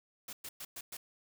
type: noise bursts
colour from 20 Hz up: white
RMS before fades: -44 dBFS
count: 5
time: 0.28-0.97 s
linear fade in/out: 5 ms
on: 50 ms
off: 110 ms
effects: none